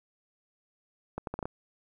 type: accelerating click train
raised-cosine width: 1 ms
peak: -20 dBFS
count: 6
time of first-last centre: 1.18-1.455 s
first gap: 92 ms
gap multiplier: 0.74
effects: 10-bit